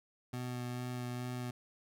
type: tone with vibrato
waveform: 25% pulse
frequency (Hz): 123.9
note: B2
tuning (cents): +6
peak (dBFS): -34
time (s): 0.33-1.51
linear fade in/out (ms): 5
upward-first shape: sine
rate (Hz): 2.3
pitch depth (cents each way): 12
effects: none